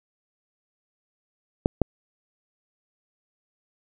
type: clicks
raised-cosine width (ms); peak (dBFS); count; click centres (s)
2; -5; 2; 1.659 / 1.817
effects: none